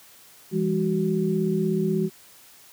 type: tone cluster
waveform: sine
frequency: 168 / 204.4 / 374.6 Hz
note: E3 / G#3 / F#4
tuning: +33 / -27 / +21 cents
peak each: -25 dBFS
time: 0.51-2.1 s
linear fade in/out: 50 ms
effects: white hiss -51 dBFS RMS until 2.72 s + high-pass 80 Hz 12 dB/octave